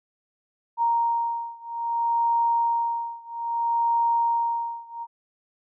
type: beating tone pair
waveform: sine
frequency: 932.3 / 932.91 Hz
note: A#5 / A#5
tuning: 0 / +1 cents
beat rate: 0.61 Hz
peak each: -24 / -25 dBFS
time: 0.77-5.07 s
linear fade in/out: 50 ms
effects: none